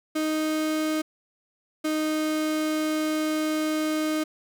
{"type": "tone pair in turn", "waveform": "35% pulse", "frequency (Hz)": [311.1, 309.9], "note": ["D#4", "D#4"], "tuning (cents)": [0, -7], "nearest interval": "unison", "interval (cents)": 7, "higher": "first", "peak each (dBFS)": -22, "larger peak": "neither", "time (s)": [[0.15, 1.02], [1.84, 4.24]], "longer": "second", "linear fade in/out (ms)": 10, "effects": []}